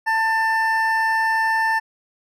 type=tone pair together; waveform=triangle; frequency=891.5 / 1783 Hz; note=A5 / A6; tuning=+22 / +22 cents; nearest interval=octave; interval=1200 cents; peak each=-18 dBFS; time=0.06-1.8 s; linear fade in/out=20 ms; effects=none